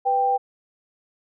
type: tone pair together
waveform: sine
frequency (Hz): 495.7 / 787.3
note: B4 / G5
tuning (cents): +6 / +7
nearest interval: minor sixth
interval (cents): 801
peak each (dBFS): -26 / -18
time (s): 0.05-0.38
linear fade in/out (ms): 20
effects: none